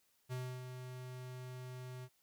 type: tone with ADSR envelope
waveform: square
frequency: 126.9 Hz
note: B2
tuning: 47 cents sharp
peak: -39 dBFS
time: 0.29-2.09 s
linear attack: 33 ms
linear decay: 290 ms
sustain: -7 dB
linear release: 55 ms
effects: white hiss -75 dBFS RMS until 2.22 s